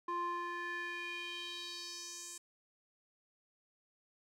square tone with band-pass filter sweep, 348.3 Hz, F4, 5 cents flat, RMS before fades -42 dBFS, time 0.08-2.38 s, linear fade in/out 5 ms, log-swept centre 930 to 7900 Hz, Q 3.1, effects none

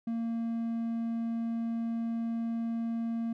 triangle tone, 229.9 Hz, A#3, 24 cents flat, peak -28 dBFS, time 0.07-3.33 s, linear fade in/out 5 ms, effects none

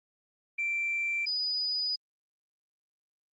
sine tone pair in turn, 2349 / 4957 Hz, D7 / D#8, 0 / -7 cents, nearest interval octave + minor second, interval 1293 cents, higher second, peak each -27 dBFS, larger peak neither, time 0.58-1.26 / 1.26-1.96 s, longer second, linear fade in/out 10 ms, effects tanh soft clip ceiling -24 dBFS + Opus 24 kbps

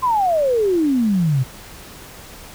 sine exponential sweep, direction down, 1062 to 123.47 Hz, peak -14 dBFS, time 0.02-1.44 s, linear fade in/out 20 ms, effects pink hiss -39 dBFS RMS until 2.54 s

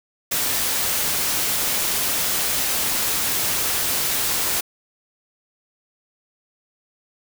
white noise, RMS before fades -22 dBFS, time 0.31-4.61 s, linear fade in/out 10 ms, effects none

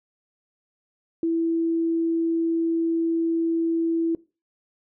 sine tone, 330.6 Hz, E4, 5 cents sharp, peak -20 dBFS, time 1.23-4.15 s, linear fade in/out 2 ms, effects noise-tail reverb RT60 0.3 s tail -21 dB re dry

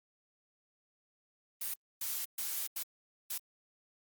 blue noise bursts at uneven times, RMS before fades -37 dBFS, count 5, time 1.61-1.74 / 2.01-2.25 / 2.38-2.67 / 2.76-2.83 / 3.3-3.38 s, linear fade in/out 5 ms, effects Opus 32 kbps

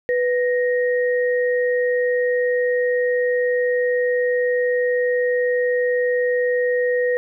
sine tone pair together, 493.9 / 1868 Hz, B4 / A#6, 0 / +3 cents, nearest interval octave + major seventh, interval 2303 cents, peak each -17 / -25 dBFS, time 0.09-7.17 s, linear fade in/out 0 ms, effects none

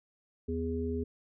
harmonic tone, 82.41 Hz, E2, in tune, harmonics 1 / 3 / 5, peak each -35 / -35 / -35 dBFS, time 0.48-1.04 s, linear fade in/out 10 ms, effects none

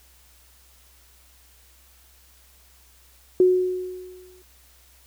sine tone with exponential decay, 366.6 Hz, F#4, 16 cents flat, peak -11 dBFS, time 3.4-4.42 s, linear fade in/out 2 ms, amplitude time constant 220 ms, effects added 63 Hz sine -56 dBFS peak until 5.06 s + white hiss -56 dBFS RMS until 5.06 s

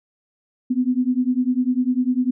sine beating tone pair, 246.9 / 256.9 Hz, B3 / C4, 0 / -32 cents, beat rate 10 Hz, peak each -20 dBFS, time 0.7-2.31 s, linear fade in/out 10 ms, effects none

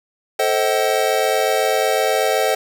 square chord, A diminished seventh, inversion none, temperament just, 440 / 528 / 633.6 / 760.3 Hz, A4 / C5 / Eb5 / Gb5, 0 / +16 / +31 / +47 cents, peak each -22 dBFS, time 0.39-2.55 s, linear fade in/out 5 ms, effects none

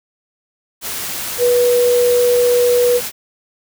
sine tone in noise, 487.2 Hz, B4, 24 cents flat, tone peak -10 dBFS, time 1.38-3.01 s, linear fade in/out 50 ms, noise white, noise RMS -24 dBFS, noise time 0.81-3.12 s, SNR +11 dB, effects none

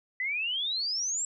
sine exponential sweep, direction up, 1975.5 to 7730 Hz, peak -28 dBFS, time 0.2-1.25 s, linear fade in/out 2 ms, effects none

